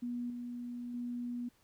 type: tone with level steps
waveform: sine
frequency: 242.3 Hz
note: B3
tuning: 33 cents flat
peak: -35 / -39 / -36 dBFS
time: 0.02-1.49 s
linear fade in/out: 10 ms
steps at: 0.3 / 0.94 s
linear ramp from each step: 2 ms
effects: pink hiss -70 dBFS RMS until 1.63 s